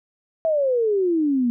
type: exponential sweep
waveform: sine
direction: down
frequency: 661 to 233.5 Hz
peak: -17 dBFS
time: 0.45-1.5 s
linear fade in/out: 0 ms
effects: none